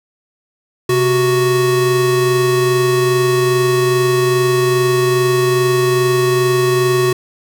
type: tone pair together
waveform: square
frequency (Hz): 130.81 / 370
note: C3 / F#4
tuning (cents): 0 / 0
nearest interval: octave + tritone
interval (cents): 1800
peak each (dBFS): -19 / -13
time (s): 0.89-7.13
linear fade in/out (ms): 5
effects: none